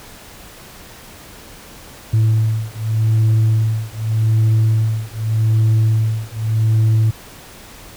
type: beating tone pair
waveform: sine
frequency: 110 / 110.84 Hz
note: A2 / A2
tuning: 0 / +13 cents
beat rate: 0.84 Hz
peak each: -14 / -14 dBFS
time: 2.13-7.11 s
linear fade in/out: 10 ms
effects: tanh soft clip ceiling -9 dBFS + pink hiss -39 dBFS RMS until 7.96 s